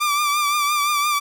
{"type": "tone with vibrato", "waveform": "sawtooth", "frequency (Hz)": 1178, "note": "D6", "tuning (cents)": 5, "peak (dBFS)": -14, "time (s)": [0, 1.2], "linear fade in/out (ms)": 20, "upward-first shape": "triangle", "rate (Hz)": 5.8, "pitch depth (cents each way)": 52, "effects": []}